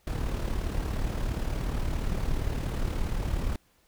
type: noise with amplitude modulation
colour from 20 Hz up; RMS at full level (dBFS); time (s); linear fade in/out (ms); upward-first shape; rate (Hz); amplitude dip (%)
brown; -27; 0.07-3.56; 2; sine; 37.1; 50
effects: pink hiss -66 dBFS RMS until 3.87 s